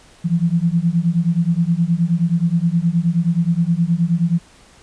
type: beating tone pair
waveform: sine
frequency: 164.81 / 174.31 Hz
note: E3 / F3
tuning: 0 / -3 cents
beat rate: 9.5 Hz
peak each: -17 dBFS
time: 0.24-4.39 s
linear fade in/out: 20 ms
effects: pink hiss -48 dBFS RMS until 4.82 s + resampled to 22050 Hz